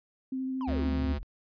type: tone with vibrato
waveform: sine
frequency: 261.6 Hz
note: C4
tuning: in tune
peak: -30 dBFS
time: 0.32-1.13 s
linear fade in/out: 5 ms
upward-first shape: sine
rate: 13 Hz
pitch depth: 11 cents each way
type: exponential sweep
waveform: triangle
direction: down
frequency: 1078 to 38.49 Hz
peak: -35 dBFS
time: 0.61-1.23 s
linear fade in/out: 0 ms
type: tone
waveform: square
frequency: 72.6 Hz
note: D2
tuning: 19 cents flat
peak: -30 dBFS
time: 0.67-1.19 s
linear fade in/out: 20 ms
effects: resampled to 11025 Hz